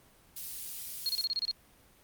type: high-pass noise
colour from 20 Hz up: white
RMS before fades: -41 dBFS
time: 0.36-1.25 s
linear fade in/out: 5 ms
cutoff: 3900 Hz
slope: 12 dB/octave
type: tone bursts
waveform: sine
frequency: 4287 Hz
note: C8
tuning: 41 cents sharp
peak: -28 dBFS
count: 8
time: 1.06-1.511 s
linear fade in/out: 0 ms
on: 31 ms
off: 29 ms
effects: pink hiss -61 dBFS RMS until 2.03 s + Opus 32 kbps